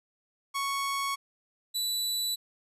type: tone pair in turn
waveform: sawtooth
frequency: 1108.7 / 3960 Hz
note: C#6 / B7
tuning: 0 / +4 cents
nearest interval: octave + minor seventh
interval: 2204 cents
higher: second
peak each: -25 dBFS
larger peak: neither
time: 0.54-1.16 / 1.74-2.36 s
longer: neither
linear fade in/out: 20 ms
effects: resampled to 32000 Hz